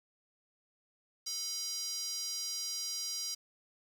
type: tone with high-pass filter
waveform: square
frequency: 440 Hz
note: A4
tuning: in tune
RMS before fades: -38 dBFS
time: 1.26-3.35 s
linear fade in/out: 10 ms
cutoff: 5200 Hz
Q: 6.8
effects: 10-bit